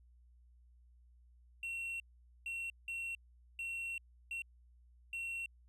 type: tone bursts at uneven times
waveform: triangle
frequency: 2724 Hz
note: F7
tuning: 44 cents flat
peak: -37 dBFS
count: 6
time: 1.63-2 / 2.46-2.7 / 2.88-3.15 / 3.59-3.98 / 4.31-4.42 / 5.13-5.46 s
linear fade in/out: 2 ms
effects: added 60 Hz sine -61 dBFS peak until 5.68 s + resampled to 32000 Hz